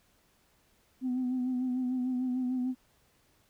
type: tone with vibrato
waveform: sine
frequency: 253.1 Hz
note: B3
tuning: 43 cents sharp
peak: -27 dBFS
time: 1.01-2.75 s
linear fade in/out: 50 ms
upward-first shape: sine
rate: 6.7 Hz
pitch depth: 38 cents each way
effects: tanh soft clip ceiling -25 dBFS + pink hiss -68 dBFS RMS until 3.49 s